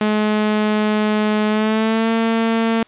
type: tone with pitch glide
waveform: sawtooth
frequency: 212.7 to 226.7 Hz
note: G#3 to A#3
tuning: +42 to -48 cents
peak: -11 dBFS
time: 0.01-2.83 s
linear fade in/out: 2 ms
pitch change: +110 cents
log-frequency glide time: 1.48-2.1 s
effects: white hiss -51 dBFS RMS until 2.87 s + resampled to 8000 Hz